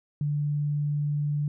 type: tone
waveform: sine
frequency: 146.83 Hz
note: D3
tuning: in tune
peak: -24 dBFS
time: 0.21-1.48 s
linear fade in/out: 2 ms
effects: none